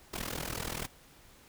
pink noise with amplitude modulation, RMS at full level -34 dBFS, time 0.13-0.87 s, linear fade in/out 10 ms, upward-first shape sine, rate 40.6 Hz, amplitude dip 85%, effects pink hiss -58 dBFS RMS until 1.48 s

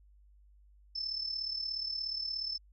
sine tone with amplitude modulation, 5274 Hz, E8, in tune, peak -31 dBFS, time 0.95-2.58 s, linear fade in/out 10 ms, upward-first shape sine, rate 36.9 Hz, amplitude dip 65%, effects added 50 Hz sine -58 dBFS peak until 2.72 s

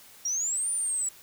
sine exponential two-way sweep, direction up then down, 5588 to 9397 to 7770 Hz, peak -26 dBFS, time 0.25-1.09 s, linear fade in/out 5 ms, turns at 0.71 s, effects white hiss -52 dBFS RMS until 1.22 s

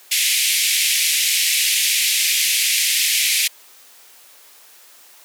pink band-pass noise, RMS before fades -18 dBFS, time 0.11-3.48 s, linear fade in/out 10 ms, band 2100 to 14000 Hz, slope 48 dB/octave, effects white hiss -47 dBFS RMS until 5.24 s + high-pass 400 Hz 12 dB/octave

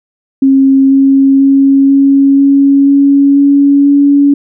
sine tone with pitch steps, 270 / 271.9 / 273.8 / 275.7 / 277.6 / 279.5 / 281.5 / 283.4 Hz, C#4 / C#4 / C#4 / C#4 / C#4 / C#4 / C#4 / C#4, -45 / -33 / -21 / -9 / +3 / +14 / +27 / +38 cents, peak -3 dBFS, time 0.42-4.34 s, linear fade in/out 5 ms, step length 490 ms, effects none

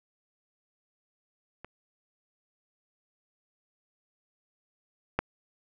clicks, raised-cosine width 0.5 ms, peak -27 / -10 dBFS, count 2, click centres 1.646 / 5.19 s, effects none

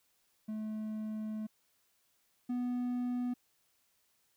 triangle tone pair in turn, 216 / 246.3 Hz, A3 / B3, -32 / -5 cents, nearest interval major second, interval 227 cents, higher second, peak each -34 / -30 dBFS, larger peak second, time 0.48-1.47 / 2.49-3.34 s, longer first, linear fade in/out 10 ms, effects white hiss -74 dBFS RMS until 4.36 s

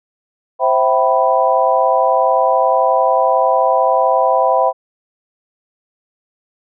sine chord, C major seventh, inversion none, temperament equal with one note detuned, 523.3 / 659.3 / 770.5 / 987.8 Hz, C5 / E5 / G5 / B5, 0 / 0 / -30 / 0 cents, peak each -16 dBFS, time 0.59-4.73 s, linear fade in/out 50 ms, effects none

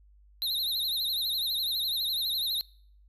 square tone with vibrato, 3921 Hz, B7, 13 cents flat, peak -28 dBFS, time 0.42-2.61 s, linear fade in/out 0 ms, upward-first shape triangle, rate 12 Hz, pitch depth 150 cents each way, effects noise-tail reverb RT60 0.6 s tail -25 dB re dry + added 50 Hz sine -55 dBFS peak until 3.08 s

